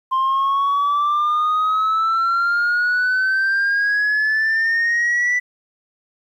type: exponential sweep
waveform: sine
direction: up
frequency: 1046.5 to 1981 Hz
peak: -13 dBFS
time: 0.11-5.4 s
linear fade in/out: 20 ms
effects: tanh soft clip ceiling -14 dBFS + 9-bit